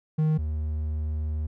triangle tone pair in turn, 155.56 / 76.71 Hz, D#3 / D#2, 0 / -24 cents, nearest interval octave, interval 1224 cents, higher first, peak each -18 / -24 dBFS, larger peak first, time 0.18-0.38 / 0.38-1.47 s, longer second, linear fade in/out 10 ms, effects none

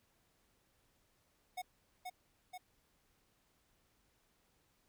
square tone with echo, 732 Hz, F#5, 19 cents flat, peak -40 dBFS, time 1.57-1.62 s, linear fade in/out 10 ms, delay 480 ms, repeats 2, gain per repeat -3 dB, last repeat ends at 2.58 s, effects pink hiss -75 dBFS RMS until 4.88 s

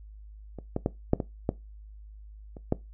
clicks, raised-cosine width 2 ms, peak -25 / -14 / -11 / -7 / -15 / -11 / -29 / -10 dBFS, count 8, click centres 0.587 / 0.764 / 0.861 / 1.134 / 1.202 / 1.491 / 2.568 / 2.724 s, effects noise-tail reverb RT60 0.2 s tail -19 dB re dry + added 52 Hz sine -44 dBFS peak until 2.93 s

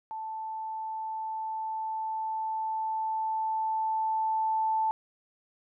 sine tone with level ramp, 880 Hz, A5, in tune, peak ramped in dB -34 to -24 dBFS, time 0.11-4.91 s, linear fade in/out 0 ms, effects none

